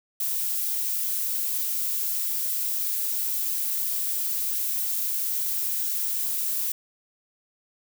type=noise; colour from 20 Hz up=violet; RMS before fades=-27 dBFS; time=0.2-6.72 s; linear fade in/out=2 ms; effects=none